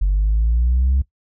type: linear sweep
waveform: sine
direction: up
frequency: 46.25 to 68.1 Hz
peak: -12 dBFS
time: 0.01-1.02 s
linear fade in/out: 10 ms
effects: noise-tail reverb RT60 0.1 s tail -18 dB re dry + tanh soft clip ceiling -11 dBFS